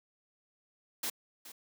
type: noise with echo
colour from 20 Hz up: white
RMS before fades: -35 dBFS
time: 1.03-1.1 s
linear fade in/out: 5 ms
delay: 420 ms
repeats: 1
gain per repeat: -14 dB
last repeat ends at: 1.52 s
effects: high-pass 200 Hz 12 dB/octave